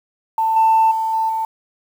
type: tone with level steps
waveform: sine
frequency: 890 Hz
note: A5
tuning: 20 cents sharp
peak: -14 / -9 / -17 / -15 / -18 dBFS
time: 0.38-1.45 s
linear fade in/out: 2 ms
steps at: 0.56 / 0.91 / 1.13 / 1.29 s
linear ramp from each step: 5 ms
effects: tanh soft clip ceiling -7 dBFS + 7-bit

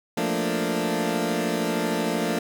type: chord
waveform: 20% pulse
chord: Bb major seventh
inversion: second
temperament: equal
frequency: 174.61 / 220 / 233.1 / 293.7 Hz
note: F3 / A3 / Bb3 / D4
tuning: 0 / 0 / 0 / 0 cents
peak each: -24 dBFS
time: 0.17-2.39 s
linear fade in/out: 5 ms
effects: none

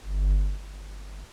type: tone with ADSR envelope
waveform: triangle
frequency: 49 Hz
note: G1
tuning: in tune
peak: -14 dBFS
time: 0.03-1.25 s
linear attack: 290 ms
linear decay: 270 ms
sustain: -21 dB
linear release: 12 ms
effects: pink hiss -50 dBFS RMS until 1.32 s + low-pass 9000 Hz 12 dB/octave

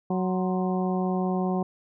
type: harmonic tone with a mistuned harmonic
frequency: 185 Hz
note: F#3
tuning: in tune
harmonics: 1 / 2 / 3 / 4 / 5 / 6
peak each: -25 / -30 / -36 / -32 / -40 / -39 dBFS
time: 0.1-1.63 s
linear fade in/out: 5 ms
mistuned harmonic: 6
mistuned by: -95 cents
effects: none

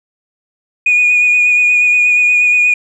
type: tone with vibrato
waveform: sine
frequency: 2459 Hz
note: D#7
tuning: 21 cents flat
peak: -6 dBFS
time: 0.86-2.74 s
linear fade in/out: 5 ms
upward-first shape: sine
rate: 8.4 Hz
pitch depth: 18 cents each way
effects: tanh soft clip ceiling -4 dBFS

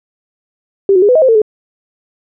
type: tone with pitch steps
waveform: sine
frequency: 393.2 / 365.6 / 410.2 / 499.6 / 632 / 522 / 451.6 / 427.7 Hz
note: G4 / F#4 / G#4 / B4 / D#5 / C5 / A4 / A4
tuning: +5 / -21 / -21 / +20 / +27 / -4 / +45 / -49 cents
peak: -5 dBFS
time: 0.89-1.418 s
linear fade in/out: 2 ms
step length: 66 ms
effects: none

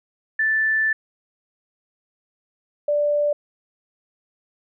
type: tone pair in turn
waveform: sine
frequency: 1760 / 587.3 Hz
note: A6 / D5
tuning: 0 / 0 cents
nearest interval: octave + perfect fifth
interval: 1900 cents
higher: first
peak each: -17 dBFS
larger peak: neither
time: 0.39-0.93 / 2.88-3.33 s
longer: first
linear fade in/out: 5 ms
effects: none

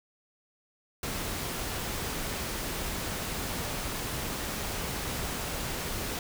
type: noise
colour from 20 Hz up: pink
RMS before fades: -34 dBFS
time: 1.03-6.19 s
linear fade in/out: 2 ms
effects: none

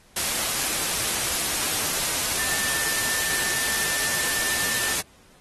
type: tone in noise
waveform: sine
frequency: 1783 Hz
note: A6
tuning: 22 cents sharp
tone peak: -31 dBFS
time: 2.39-4.94 s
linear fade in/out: 5 ms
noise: white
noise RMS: -25 dBFS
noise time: 0.16-5.01 s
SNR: -9 dB
effects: pink hiss -56 dBFS RMS until 5.4 s + AAC 32 kbps

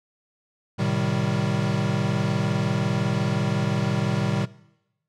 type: chord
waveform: square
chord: A half-diminished seventh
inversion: none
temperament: equal with one note detuned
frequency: 110 / 129.68 / 155.56 / 196 Hz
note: A2 / C3 / Eb3 / G3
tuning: 0 / -15 / 0 / 0 cents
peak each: -28 dBFS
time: 0.78-4.46 s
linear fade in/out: 20 ms
effects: noise-tail reverb RT60 0.9 s tail -20 dB re dry + low-pass 6000 Hz 12 dB/octave

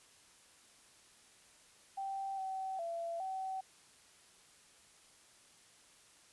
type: tone with pitch steps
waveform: sine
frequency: 780 / 764 / 675 / 762 Hz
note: G5 / G5 / E5 / G5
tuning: -9 / -45 / +41 / -49 cents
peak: -37 dBFS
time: 1.97-3.61 s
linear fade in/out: 10 ms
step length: 410 ms
effects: white hiss -63 dBFS RMS until 6.32 s + resampled to 24000 Hz

